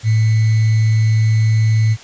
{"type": "tone with sample-and-hold", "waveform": "sine", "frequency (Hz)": 110.1, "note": "A2", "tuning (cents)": 2, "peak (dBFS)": -10, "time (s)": [0.03, 1.97], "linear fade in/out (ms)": 50, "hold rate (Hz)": 2100, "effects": ["white hiss -39 dBFS RMS until 2.03 s", "resampled to 16000 Hz"]}